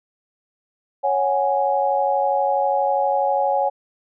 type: chord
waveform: sine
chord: C# suspended fourth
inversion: none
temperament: just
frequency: 554.4 / 739.2 / 831.5 Hz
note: C#5 / F#5 / G#5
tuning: 0 / -2 / +2 cents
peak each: -21 / -23 / -20 dBFS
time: 1.03-3.7 s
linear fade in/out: 20 ms
effects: none